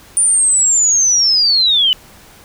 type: linear sweep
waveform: sine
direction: down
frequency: 9397 to 2938 Hz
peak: -9 dBFS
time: 0.17-1.93 s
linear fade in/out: 0 ms
effects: pink hiss -42 dBFS RMS until 2.44 s